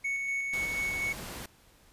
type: tone with tremolo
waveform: triangle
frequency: 2217 Hz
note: C#7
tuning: in tune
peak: -27 dBFS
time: 0.04-1.13 s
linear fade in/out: 10 ms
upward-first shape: square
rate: 4.1 Hz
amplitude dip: 25%
type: noise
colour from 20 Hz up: pink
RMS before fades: -41 dBFS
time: 0.53-1.46 s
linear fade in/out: 5 ms
effects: pink hiss -61 dBFS RMS until 1.92 s + resampled to 32000 Hz